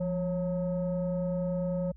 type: tone pair together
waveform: sine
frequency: 172.8 / 548.6 Hz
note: F3 / C#5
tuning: -18 / -18 cents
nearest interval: octave + minor sixth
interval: 2000 cents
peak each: -28 / -30 dBFS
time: 0-1.92 s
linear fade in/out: 10 ms
effects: tanh soft clip ceiling -24 dBFS + added 60 Hz sine -47 dBFS peak until 1.96 s